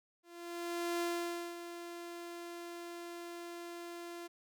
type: tone with ADSR envelope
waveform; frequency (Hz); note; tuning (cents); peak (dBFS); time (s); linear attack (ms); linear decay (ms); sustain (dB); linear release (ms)
sawtooth; 344.1; F4; -26; -29; 0.23-4.28; 780; 540; -11; 18
effects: none